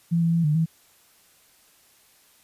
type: tone with pitch steps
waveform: sine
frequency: 168.5 / 166.6 / 167.7 / 150.4 / 162.4 Hz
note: E3 / E3 / E3 / D3 / E3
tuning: +38 / +19 / +30 / +42 / -26 cents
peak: -18 dBFS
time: 0.11-0.66 s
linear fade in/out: 20 ms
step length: 110 ms
effects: white hiss -58 dBFS RMS until 2.43 s + resampled to 32000 Hz